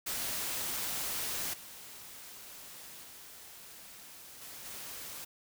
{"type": "noise with level steps", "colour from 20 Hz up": "white", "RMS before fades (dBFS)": [-36, -49, -51, -47, -44], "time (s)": [0.06, 5.25], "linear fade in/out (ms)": 10, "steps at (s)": [1.53, 3.03, 4.41, 4.65], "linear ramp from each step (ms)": 10, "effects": []}